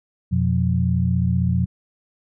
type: tone cluster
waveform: sine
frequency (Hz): 87.7 / 123.8 / 178.7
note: F2 / B2 / F3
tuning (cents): +8 / +5 / +40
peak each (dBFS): -21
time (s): 0.31-1.66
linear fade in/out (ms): 20
effects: none